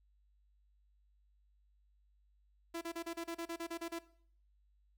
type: tone bursts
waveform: sawtooth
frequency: 335.2 Hz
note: E4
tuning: 29 cents sharp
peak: -35 dBFS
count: 12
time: 2.74-3.991 s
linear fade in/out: 10 ms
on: 74 ms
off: 33 ms
effects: noise-tail reverb RT60 0.6 s tail -19 dB re dry + added 50 Hz sine -68 dBFS peak until 4.97 s